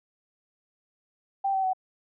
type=tone with pitch steps; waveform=sine; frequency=784 / 767.4 / 751.2 Hz; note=G5 / G5 / F#5; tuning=0 / -37 / +26 cents; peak=-23 dBFS; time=1.44-1.734 s; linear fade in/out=10 ms; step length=98 ms; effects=none